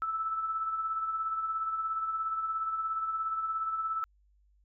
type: tone with tremolo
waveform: sine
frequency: 1315 Hz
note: E6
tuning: 5 cents flat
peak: -28 dBFS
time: 0.02-4.04 s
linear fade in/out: 0 ms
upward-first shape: sine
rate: 17 Hz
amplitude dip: 45%
effects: added 50 Hz sine -63 dBFS peak until 4.64 s